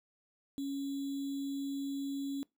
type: tone with sample-and-hold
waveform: sine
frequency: 277.2 Hz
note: C#4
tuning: in tune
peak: -34 dBFS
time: 0.58-2.43 s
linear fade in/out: 0 ms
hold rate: 3675 Hz
effects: noise-tail reverb RT60 0.2 s tail -23 dB re dry